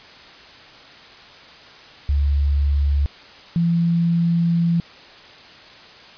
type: tone pair in turn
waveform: sine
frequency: 71.2 / 169.34 Hz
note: C#2 / E3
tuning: +47 / +47 cents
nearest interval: octave + minor third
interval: 1500 cents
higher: second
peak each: -15 dBFS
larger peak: neither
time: 2.09-3.06 / 3.56-4.8 s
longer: second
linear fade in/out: 0 ms
effects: white hiss -43 dBFS RMS until 6.17 s + resampled to 11025 Hz